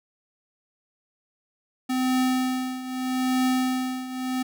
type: tone with tremolo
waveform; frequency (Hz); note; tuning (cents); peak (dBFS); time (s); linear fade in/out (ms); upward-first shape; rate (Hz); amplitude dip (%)
square; 256.6; C4; -34; -20; 1.89-4.43; 10; triangle; 0.8; 80
effects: none